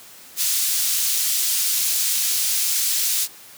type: high-pass noise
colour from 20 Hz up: pink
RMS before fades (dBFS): -21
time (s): 0.36-3.28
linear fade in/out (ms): 50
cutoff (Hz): 5100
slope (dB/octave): 12
effects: white hiss -44 dBFS RMS until 3.57 s + high-pass 80 Hz 12 dB/octave